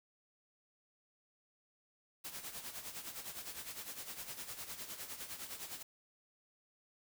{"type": "noise with tremolo", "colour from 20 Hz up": "white", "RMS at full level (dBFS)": -44, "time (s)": [2.24, 5.83], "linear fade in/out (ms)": 10, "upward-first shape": "sine", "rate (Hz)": 9.8, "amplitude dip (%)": 65, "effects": []}